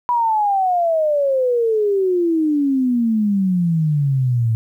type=exponential sweep; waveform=sine; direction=down; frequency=984 to 110.5 Hz; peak=-14 dBFS; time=0.09-4.55 s; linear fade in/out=0 ms; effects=9-bit